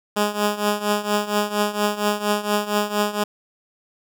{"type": "tone with tremolo", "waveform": "10% pulse", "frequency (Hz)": 207.7, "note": "G#3", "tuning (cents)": 0, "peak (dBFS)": -8, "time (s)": [0.16, 3.24], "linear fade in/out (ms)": 10, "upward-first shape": "triangle", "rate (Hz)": 4.3, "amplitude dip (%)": 85, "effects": []}